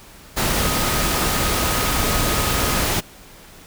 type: tone in noise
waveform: sine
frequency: 1256 Hz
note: D#6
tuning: 16 cents sharp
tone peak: -29 dBFS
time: 0.59-2.81 s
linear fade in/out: 20 ms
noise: pink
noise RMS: -20 dBFS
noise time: 0.36-3.01 s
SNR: -12 dB
effects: pink hiss -44 dBFS RMS until 3.66 s